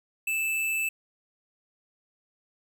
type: tone with amplitude modulation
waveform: square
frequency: 2636 Hz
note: E7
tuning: 1 cent flat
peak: -25 dBFS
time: 0.27-0.89 s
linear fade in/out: 5 ms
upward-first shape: sine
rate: 154 Hz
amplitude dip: 30%
effects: none